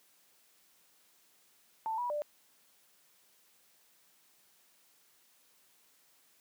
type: tone with pitch steps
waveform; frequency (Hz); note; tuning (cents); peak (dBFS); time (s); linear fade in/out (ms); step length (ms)
sine; 887 / 973 / 592; A5 / B5 / D5; +14 / -26 / +14; -32; 1.86-2.22; 0; 120
effects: white hiss -67 dBFS RMS until 6.4 s + high-pass 150 Hz 12 dB/octave